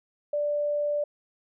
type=tone; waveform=sine; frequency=587.3 Hz; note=D5; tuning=in tune; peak=-24 dBFS; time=0.33-1.04 s; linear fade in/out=5 ms; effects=none